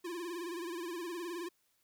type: tone with vibrato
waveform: square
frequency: 344.8 Hz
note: F4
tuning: 22 cents flat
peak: -39 dBFS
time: 0.04-1.49 s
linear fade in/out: 10 ms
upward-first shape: sine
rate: 19 Hz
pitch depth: 90 cents each way
effects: white hiss -75 dBFS RMS until 1.83 s